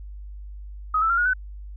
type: tone with pitch steps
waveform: sine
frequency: 1263 / 1320.4 / 1380.5 / 1443.3 / 1508.9 Hz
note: D#6 / E6 / F6 / F#6 / F#6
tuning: +26 / +2 / -20 / -43 / +34 cents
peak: -18 dBFS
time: 0.94-1.335 s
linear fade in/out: 5 ms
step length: 79 ms
effects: added 50 Hz sine -35 dBFS peak until 1.76 s